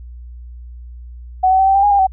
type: tone with pitch steps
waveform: sine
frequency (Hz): 748 / 758 / 769 / 776 / 790 / 822 / 802 / 762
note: F#5 / F#5 / G5 / G5 / G5 / G#5 / G5 / G5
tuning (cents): +19 / +42 / -33 / -18 / +13 / -18 / +39 / -49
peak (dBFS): -9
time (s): 1.43-2.07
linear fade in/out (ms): 10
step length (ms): 80
effects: added 60 Hz sine -31 dBFS peak until 2.12 s